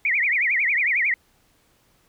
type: tone with vibrato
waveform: sine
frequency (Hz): 2133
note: C7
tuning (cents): +33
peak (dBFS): -18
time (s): 0.05-1.14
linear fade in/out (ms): 2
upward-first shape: triangle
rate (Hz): 11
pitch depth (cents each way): 270
effects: pink hiss -62 dBFS RMS until 2.08 s